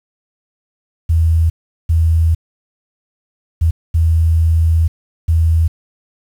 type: tone bursts at uneven times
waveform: sine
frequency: 81.7 Hz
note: E2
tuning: 15 cents flat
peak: -9 dBFS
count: 5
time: 1.09-1.5 / 1.89-2.35 / 3.61-3.71 / 3.94-4.88 / 5.28-5.68 s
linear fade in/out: 10 ms
effects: 7-bit